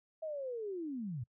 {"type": "linear sweep", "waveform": "sine", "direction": "down", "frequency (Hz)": [649, 107.7], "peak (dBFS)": -37, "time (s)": [0.22, 1.24], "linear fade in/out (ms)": 10, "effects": ["noise-tail reverb RT60 0.1 s tail -25 dB re dry"]}